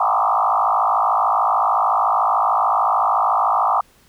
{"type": "tone with frequency modulation", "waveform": "sine", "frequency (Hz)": 979, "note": "B5", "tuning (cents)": -15, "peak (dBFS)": -14, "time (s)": [0, 3.81], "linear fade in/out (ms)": 5, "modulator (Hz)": 53.6, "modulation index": 5.1, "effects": ["pink hiss -54 dBFS RMS until 4.08 s"]}